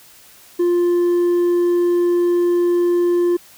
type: tone with hard clipping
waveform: sine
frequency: 349.9 Hz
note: F4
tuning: 3 cents sharp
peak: -14 dBFS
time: 0.59-3.37 s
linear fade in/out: 10 ms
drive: 2 dB
effects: white hiss -46 dBFS RMS until 3.57 s